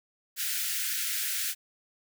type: high-pass noise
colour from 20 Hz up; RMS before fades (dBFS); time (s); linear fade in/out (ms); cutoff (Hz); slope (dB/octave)
white; -31; 0.36-1.55; 50; 1400; 96
effects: none